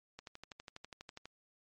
click train, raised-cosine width 0.2 ms, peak -30 dBFS, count 14, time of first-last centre 0.19-1.256 s, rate 12.2 Hz, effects MP3 48 kbps

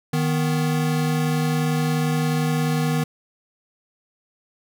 square tone pair together, 155.54 / 246.9 Hz, D#3 / B3, 0 / 0 cents, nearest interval minor sixth, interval 800 cents, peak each -21 / -26 dBFS, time 0.13-3.04 s, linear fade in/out 5 ms, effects none

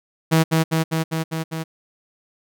sawtooth tone with echo, 161.2 Hz, E3, 38 cents flat, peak -9 dBFS, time 0.31-0.44 s, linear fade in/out 20 ms, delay 200 ms, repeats 6, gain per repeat -2 dB, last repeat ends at 1.64 s, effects none

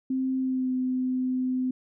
sine tone with pitch glide, 261.6 to 255.8 Hz, C4 to C4, 0 to -39 cents, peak -24 dBFS, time 0.1-1.71 s, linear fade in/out 5 ms, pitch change -39 cents, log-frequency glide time 0.38-0.73 s, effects none

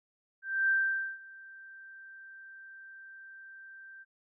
sine tone with ADSR envelope, 1568 Hz, G6, in tune, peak -23 dBFS, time 0.42-4.05 s, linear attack 270 ms, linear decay 490 ms, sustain -24 dB, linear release 32 ms, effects none

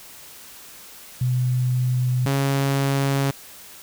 sine / sawtooth tone pair in turn, 125.9 / 137.91 Hz, B2 / C#3, +34 / -9 cents, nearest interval major second, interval 157 cents, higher second, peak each -18 / -15 dBFS, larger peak second, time 1.21-2.26 / 2.26-3.31 s, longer neither, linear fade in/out 5 ms, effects white hiss -43 dBFS RMS until 3.82 s

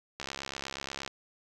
click train, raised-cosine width 0.2 ms, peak -19 dBFS, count 61, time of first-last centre 0.2-1.077 s, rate 68.4 Hz, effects none

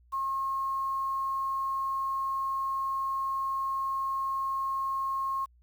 sine tone with quantisation, 1078 Hz, C#6, 49 cents flat, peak -28 dBFS, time 0.12-5.46 s, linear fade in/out 20 ms, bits 9, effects added 60 Hz sine -58 dBFS peak until 5.62 s

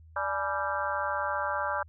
harmonic tone with a mistuned harmonic, 196 Hz, G3, in tune, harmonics 3 / 4 / 5 / 6 / 7 / 8, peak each -35 / -35 / -35 / -35 / -35 / -35 dBFS, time 0.16-1.83 s, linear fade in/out 5 ms, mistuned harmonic 4, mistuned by +130 cents, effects added 80 Hz sine -50 dBFS peak until 1.88 s

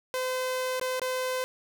sawtooth tone with dropouts, 512 Hz, C5, 38 cents flat, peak -24 dBFS, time 0.14-1.44 s, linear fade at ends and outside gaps 0 ms, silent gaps 0.797-0.813 / 0.996-1.017 s, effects none

